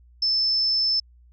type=tone; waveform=sine; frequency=5270 Hz; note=E8; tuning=1 cent flat; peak=-19 dBFS; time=0.22-1 s; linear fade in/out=5 ms; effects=added 60 Hz sine -50 dBFS peak until 1.32 s